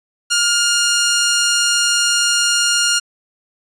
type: tone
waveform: 10% pulse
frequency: 1413 Hz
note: F6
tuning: 20 cents sharp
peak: -5 dBFS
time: 0.3-3 s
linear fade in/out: 20 ms
effects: resampled to 22050 Hz